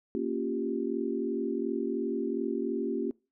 sine chord, G half-diminished seventh, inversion first, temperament equal, 233.1 / 277.2 / 349.2 / 392 Hz, Bb3 / Db4 / F4 / G4, 0 / 0 / 0 / 0 cents, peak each -34 dBFS, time 0.15-3.11 s, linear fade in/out 0 ms, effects noise-tail reverb RT60 0.3 s tail -23 dB re dry

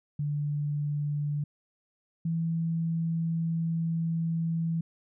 sine tone pair in turn, 146.83 / 164.81 Hz, D3 / E3, 0 / 0 cents, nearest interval major second, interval 200 cents, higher second, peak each -27 / -26 dBFS, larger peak second, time 0.19-1.44 / 2.25-4.81 s, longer second, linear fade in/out 5 ms, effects none

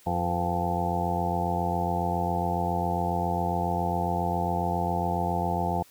harmonic tone with a mistuned harmonic, 87.3 Hz, F2, in tune, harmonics 1 / 2 / 3 / 4 / 5 / 6 / 8 / 9 / 10, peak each -32 / -31 / -41 / -36 / -40 / -36 / -31 / -32 / -32 dBFS, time 0.06-5.83 s, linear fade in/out 10 ms, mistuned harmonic 6, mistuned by -43 cents, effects white hiss -56 dBFS RMS until 5.9 s

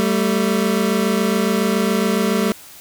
25% pulse tone pair together, 195.24 / 222.4 Hz, G3 / A3, -7 / +19 cents, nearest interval major second, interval 226 cents, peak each -15 dBFS, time 0-2.52 s, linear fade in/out 0 ms, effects white hiss -41 dBFS RMS until 2.8 s

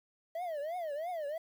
triangle tone with vibrato, 642 Hz, E5, 46 cents flat, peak -33 dBFS, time 0.35-1.38 s, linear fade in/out 5 ms, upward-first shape triangle, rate 3 Hz, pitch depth 250 cents each way, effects 10-bit

